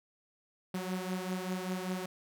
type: beating tone pair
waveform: sawtooth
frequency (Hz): 183 / 188.1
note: F#3 / F#3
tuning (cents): -19 / +29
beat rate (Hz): 5.1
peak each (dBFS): -32 / -35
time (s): 0.74-2.06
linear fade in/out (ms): 5
effects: none